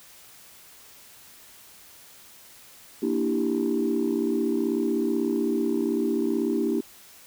sine chord, E half-diminished seventh, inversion second, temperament equal, 233.1 / 293.7 / 329.6 / 392 Hz, Bb3 / D4 / E4 / G4, 0 / 0 / 0 / 0 cents, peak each -27 dBFS, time 3.02-6.81 s, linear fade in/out 10 ms, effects tanh soft clip ceiling -15 dBFS + white hiss -50 dBFS RMS until 7.26 s

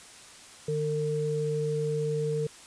sine tone pair together, 151.2 / 453.1 Hz, D#3 / A#4, -49 / -49 cents, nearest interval octave + perfect fifth, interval 1900 cents, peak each -30 / -28 dBFS, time 0.68-2.47 s, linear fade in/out 5 ms, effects white hiss -49 dBFS RMS until 2.66 s + resampled to 22050 Hz

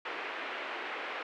white band-pass noise, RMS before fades -39 dBFS, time 0.05-1.23 s, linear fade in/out 5 ms, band 330 to 2500 Hz, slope 24 dB/octave, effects none

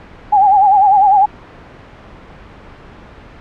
sine tone with vibrato, 801 Hz, G5, 37 cents sharp, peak -6 dBFS, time 0.32-1.26 s, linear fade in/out 10 ms, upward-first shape sine, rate 10 Hz, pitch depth 95 cents each way, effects pink hiss -37 dBFS RMS until 3.4 s + low-pass 2000 Hz 12 dB/octave

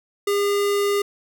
square tone, 405.1 Hz, G#4, 43 cents flat, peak -19 dBFS, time 0.27-1.02 s, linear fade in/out 5 ms, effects none

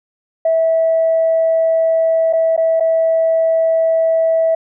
sine tone with dropouts, 652 Hz, E5, 19 cents flat, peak -10 dBFS, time 0.45-4.55 s, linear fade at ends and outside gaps 5 ms, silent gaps 2.328-2.333 / 2.565-2.576 / 2.799-2.805 s, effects tanh soft clip ceiling -6 dBFS

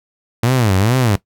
sawtooth tone with vibrato, 110.7 Hz, A2, 11 cents sharp, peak -8 dBFS, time 0.43-1.16 s, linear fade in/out 5 ms, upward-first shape sine, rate 2.3 Hz, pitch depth 290 cents each way, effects noise-tail reverb RT60 0.1 s tail -17 dB re dry

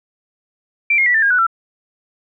sine tone with pitch steps, 2349 / 2142 / 1952.6 / 1780.2 / 1623.1 / 1479.8 / 1349.1 Hz, D7 / C7 / B6 / A6 / G#6 / F#6 / E6, 0 / +40 / -20 / +20 / -40 / 0 / +40 cents, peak -11 dBFS, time 0.9-1.467 s, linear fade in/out 5 ms, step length 81 ms, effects none

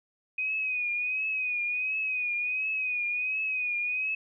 sine tone with vibrato, 2500 Hz, D#7, 8 cents sharp, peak -27 dBFS, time 0.38-4.15 s, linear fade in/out 5 ms, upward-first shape triangle, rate 1.4 Hz, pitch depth 68 cents each way, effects none

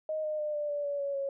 sine tone with pitch steps, 623 / 612.3 / 601.8 / 591.4 / 581.3 / 571.3 / 561.5 / 551.8 Hz, D#5 / D#5 / D5 / D5 / D5 / D5 / C#5 / C#5, +2 / -28 / +42 / +12 / -18 / -48 / +22 / -8 cents, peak -30 dBFS, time 0.09-1.29 s, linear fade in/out 2 ms, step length 150 ms, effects none

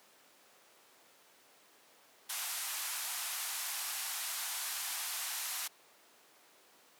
white band-pass noise, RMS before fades -39 dBFS, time 2.29-5.68 s, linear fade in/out 10 ms, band 700 to 14000 Hz, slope 48 dB/octave, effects pink hiss -62 dBFS RMS until 6.99 s + high-pass 400 Hz 12 dB/octave

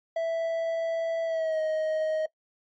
triangle tone with pitch glide, 659.3 to 627 Hz, E5 to D#5, 0 to +13 cents, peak -23 dBFS, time 0.16-2.26 s, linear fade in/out 5 ms, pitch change -87 cents, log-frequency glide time 1.25-1.61 s, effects noise-tail reverb RT60 0.1 s tail -20 dB re dry + MP3 32 kbps

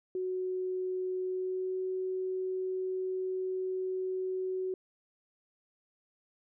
sine tone with pitch glide, 370 to 373.4 Hz, F#4 to F#4, 0 to +16 cents, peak -31 dBFS, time 0.15-4.74 s, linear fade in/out 2 ms, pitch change +16 cents, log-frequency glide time 1.22-1.8 s, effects none

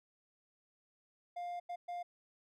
triangle tone bursts at uneven times, 703 Hz, F5, 11 cents sharp, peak -37 dBFS, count 3, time 1.36-1.6 / 1.69-1.76 / 1.88-2.03 s, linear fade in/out 10 ms, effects none

